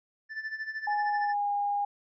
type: tone with tremolo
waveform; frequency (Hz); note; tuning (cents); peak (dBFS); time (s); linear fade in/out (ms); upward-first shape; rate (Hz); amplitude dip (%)
triangle; 1760; A6; 0; -29; 0.29-1.35; 50; sine; 13; 75
type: tone with pitch glide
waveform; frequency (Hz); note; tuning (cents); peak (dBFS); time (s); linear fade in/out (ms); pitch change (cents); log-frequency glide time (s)
sine; 830.6 to 814; G#5 to G#5; 0 to -35; -26; 0.87-1.85; 5; -35; 1.03-1.52
effects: resampled to 16000 Hz